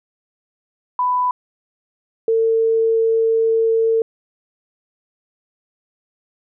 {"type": "tone pair in turn", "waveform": "sine", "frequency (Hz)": [995, 450.7], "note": ["B5", "A4"], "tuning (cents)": [13, 42], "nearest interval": "octave + major second", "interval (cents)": 1371, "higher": "first", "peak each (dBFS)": [-15, -13], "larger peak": "second", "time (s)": [[0.99, 1.31], [2.28, 4.02]], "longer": "second", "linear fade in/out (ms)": 2, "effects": []}